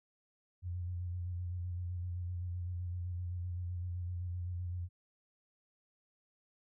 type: tone with vibrato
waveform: sine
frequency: 88.7 Hz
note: F2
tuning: 27 cents sharp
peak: -36 dBFS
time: 0.62-4.89 s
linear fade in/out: 50 ms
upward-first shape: square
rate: 7.8 Hz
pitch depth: 28 cents each way
effects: none